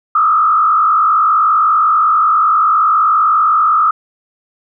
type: tone with frequency modulation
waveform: sine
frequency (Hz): 1257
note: D#6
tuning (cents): +17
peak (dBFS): -8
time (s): 0.15-3.91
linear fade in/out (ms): 5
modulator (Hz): 50.3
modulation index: 1.3
effects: none